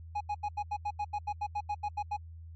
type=tone bursts; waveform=triangle; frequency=830.6 Hz; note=G#5; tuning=in tune; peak=-28 dBFS; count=15; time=0.15-2.168 s; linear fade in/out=10 ms; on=58 ms; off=82 ms; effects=added 82 Hz sine -44 dBFS peak until 2.55 s + MP3 32 kbps